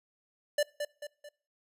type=tone with echo; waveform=square; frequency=587.3 Hz; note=D5; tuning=in tune; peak=-25 dBFS; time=0.58-0.63 s; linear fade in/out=5 ms; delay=220 ms; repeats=3; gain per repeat=-7 dB; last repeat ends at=1.29 s; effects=noise-tail reverb RT60 0.5 s tail -24 dB re dry + resampled to 32000 Hz